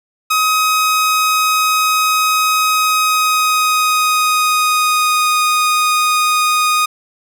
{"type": "tone with pitch glide", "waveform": "sawtooth", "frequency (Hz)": [1264, 1238], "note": ["D#6", "D#6"], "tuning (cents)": [27, -9], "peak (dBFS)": -8, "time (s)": [0.3, 6.86], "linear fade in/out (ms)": 10, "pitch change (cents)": -36, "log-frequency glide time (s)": [2.59, 5.38], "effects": []}